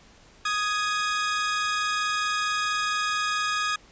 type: tone pair together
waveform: sawtooth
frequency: 1244.5 / 1667.5 Hz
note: D#6 / G#6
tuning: 0 / +7 cents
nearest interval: perfect fourth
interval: 507 cents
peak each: -22 / -25 dBFS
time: 0.45-3.76 s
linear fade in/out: 5 ms
effects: pink hiss -54 dBFS RMS until 3.91 s + resampled to 16000 Hz